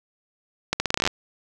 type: accelerating click train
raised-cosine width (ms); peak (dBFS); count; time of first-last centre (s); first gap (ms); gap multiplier
0.2; -4; 12; 0.73-1.075; 70; 0.82
effects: none